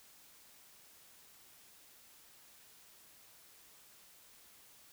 silence, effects white hiss -61 dBFS RMS until 4.92 s

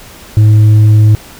triangle tone with tanh clipping, 107.1 Hz, A2, 46 cents flat, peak -3 dBFS, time 0.37-1.15 s, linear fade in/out 0 ms, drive 8 dB, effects pink hiss -34 dBFS RMS until 1.39 s

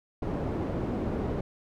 white low-pass noise, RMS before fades -31 dBFS, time 0.22-1.41 s, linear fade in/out 5 ms, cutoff 370 Hz, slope 12 dB/octave, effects none

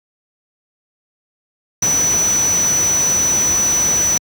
sine tone in noise, 5950 Hz, F#8, 9 cents sharp, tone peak -13 dBFS, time 1.82-4.18 s, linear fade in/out 5 ms, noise pink, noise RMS -24 dBFS, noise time 1.82-4.18 s, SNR +8 dB, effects high-pass 80 Hz 12 dB/octave

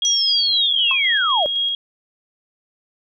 sine tone with tremolo, 3278 Hz, G#7, 23 cents flat, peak -17 dBFS, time 0.02-1.75 s, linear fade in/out 2 ms, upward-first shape square, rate 3.9 Hz, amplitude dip 25%
sine linear sweep, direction down, 5920 to 554.4 Hz, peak -17 dBFS, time 0.05-1.46 s, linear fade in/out 0 ms
sine tone with exponential decay, 1065 Hz, C6, 30 cents sharp, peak -19 dBFS, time 0.91-1.01 s, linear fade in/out 1 ms, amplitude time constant 21 ms
effects none

